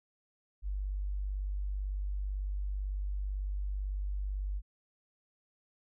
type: tone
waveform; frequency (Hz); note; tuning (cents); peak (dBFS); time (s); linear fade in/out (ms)
sine; 49; G1; 0; -32; 0.62-4.62; 50
effects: none